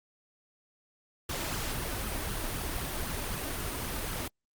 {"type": "noise with flanger", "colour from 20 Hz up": "pink", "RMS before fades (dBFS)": -34, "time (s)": [1.29, 4.28], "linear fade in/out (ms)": 5, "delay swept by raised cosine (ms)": [0.64, 3.34], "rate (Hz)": 3.9, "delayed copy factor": 0.5, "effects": ["Opus 48 kbps"]}